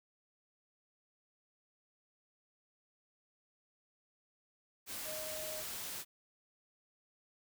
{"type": "tone in noise", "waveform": "sine", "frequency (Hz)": 622, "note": "D#5", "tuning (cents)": -1, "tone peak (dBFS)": -44, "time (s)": [5.04, 5.64], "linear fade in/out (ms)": 50, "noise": "white", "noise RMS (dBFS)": -43, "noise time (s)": [4.86, 6.05], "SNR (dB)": -4, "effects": []}